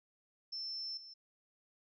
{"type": "tone with level steps", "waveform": "sine", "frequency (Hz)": 5330, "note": "E8", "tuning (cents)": 18, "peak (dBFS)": [-39, -50], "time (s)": [0.52, 1.14], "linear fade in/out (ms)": 10, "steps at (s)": 0.97, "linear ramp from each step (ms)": 5, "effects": []}